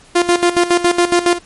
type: tone with tremolo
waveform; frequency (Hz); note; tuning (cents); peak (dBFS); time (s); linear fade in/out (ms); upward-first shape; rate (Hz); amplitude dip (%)
sawtooth; 349.2; F4; 0; -5; 0.15-1.39; 10; square; 7.2; 75
effects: pink hiss -45 dBFS RMS until 1.45 s + MP3 48 kbps